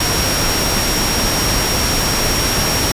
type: tone in noise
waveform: sine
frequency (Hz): 5588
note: F8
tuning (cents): 0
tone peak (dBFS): -20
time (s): 0-2.92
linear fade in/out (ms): 5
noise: pink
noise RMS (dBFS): -17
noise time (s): 0-2.92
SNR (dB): -6
effects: resampled to 32000 Hz